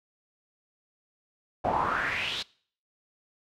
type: noise with band-pass filter sweep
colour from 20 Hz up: brown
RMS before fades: -29 dBFS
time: 1.64-2.43 s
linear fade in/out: 10 ms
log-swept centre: 680 to 4100 Hz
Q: 4.7
effects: noise-tail reverb RT60 0.5 s tail -23 dB re dry